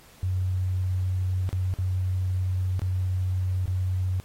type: tone with dropouts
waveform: sine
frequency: 92.5 Hz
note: F#2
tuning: in tune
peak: -23 dBFS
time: 0.23-4.2 s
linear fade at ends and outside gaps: 0 ms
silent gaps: 1.491-1.529 / 1.739-1.787 / 2.794-2.818 / 3.657-3.679 s
effects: pink hiss -53 dBFS RMS until 4.24 s + AAC 48 kbps